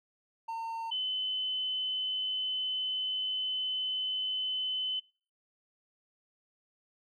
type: tone pair in turn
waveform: triangle / sine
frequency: 909 / 3033 Hz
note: A#5 / F#7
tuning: -44 / +42 cents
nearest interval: octave + major sixth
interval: 2086 cents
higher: second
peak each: -32 / -30 dBFS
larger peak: second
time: 0.48-0.91 / 0.91-5 s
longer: second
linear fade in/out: 10 ms
effects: noise-tail reverb RT60 0.4 s tail -23 dB re dry